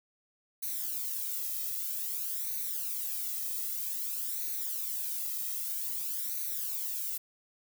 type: noise with flanger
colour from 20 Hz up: violet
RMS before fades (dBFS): -35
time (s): 0.62-7.18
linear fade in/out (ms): 10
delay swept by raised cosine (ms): 0.48 to 1.58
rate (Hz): 0.52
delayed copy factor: +0.75
effects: none